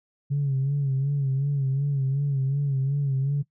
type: tone with vibrato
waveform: sine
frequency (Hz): 138.2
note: C#3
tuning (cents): -5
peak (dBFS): -20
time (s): 0.3-3.43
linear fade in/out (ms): 20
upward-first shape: sine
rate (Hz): 2.7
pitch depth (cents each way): 67
effects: noise-tail reverb RT60 0.1 s tail -19 dB re dry + tanh soft clip ceiling -18 dBFS